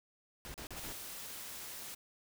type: noise bursts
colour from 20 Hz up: pink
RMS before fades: -46 dBFS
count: 4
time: 0.45-0.925 s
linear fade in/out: 0 ms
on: 91 ms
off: 37 ms
type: noise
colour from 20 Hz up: white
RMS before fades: -46 dBFS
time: 0.76-1.95 s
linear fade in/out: 10 ms
effects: none